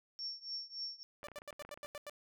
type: tone with tremolo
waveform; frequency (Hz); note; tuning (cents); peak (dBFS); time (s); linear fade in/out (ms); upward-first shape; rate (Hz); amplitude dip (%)
sine; 5470; F8; -37; -37; 0.19-1.03; 0; triangle; 3.5; 95
type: clicks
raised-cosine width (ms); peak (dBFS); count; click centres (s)
0.5; -36; 12; 1.231 / 1.285 / 1.317 / 1.383 / 1.419 / 1.528 / 1.617 / 1.65 / 1.691 / 1.775 / 1.847 / 1.95
type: tone bursts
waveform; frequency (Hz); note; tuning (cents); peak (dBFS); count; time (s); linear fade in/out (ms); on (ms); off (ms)
sawtooth; 587.3; D5; 0; -40; 8; 1.24-2.096; 0; 30; 88
effects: none